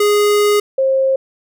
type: tone pair in turn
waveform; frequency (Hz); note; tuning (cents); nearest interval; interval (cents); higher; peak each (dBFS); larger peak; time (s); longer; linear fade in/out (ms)
square / sine; 414.3 / 533.2; G#4 / C5; -4 / +33; major third; 437; second; -11; neither; 0-0.6 / 0.78-1.16; first; 5
effects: none